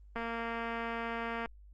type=click train; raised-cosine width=0.5 ms; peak=-23 dBFS; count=301; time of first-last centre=0.16-1.459 s; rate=231 Hz; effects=added 50 Hz sine -52 dBFS peak until 1.73 s + Opus 24 kbps